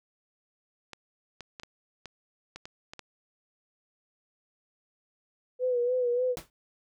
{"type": "clicks", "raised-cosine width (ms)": 0.2, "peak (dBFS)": -24, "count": 9, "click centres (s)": [0.933, 1.407, 1.598, 1.634, 2.057, 2.56, 2.655, 2.935, 2.993]}
{"type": "tone with vibrato", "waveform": "sine", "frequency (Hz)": 493.9, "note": "B4", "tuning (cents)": 0, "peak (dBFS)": -24, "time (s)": [5.59, 6.36], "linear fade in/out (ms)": 50, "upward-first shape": "sine", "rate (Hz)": 3.4, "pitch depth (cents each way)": 52}
{"type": "noise with exponential decay", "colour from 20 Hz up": "pink", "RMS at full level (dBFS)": -36, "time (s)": [6.37, 6.5], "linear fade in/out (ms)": 1, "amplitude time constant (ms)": 28}
{"effects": []}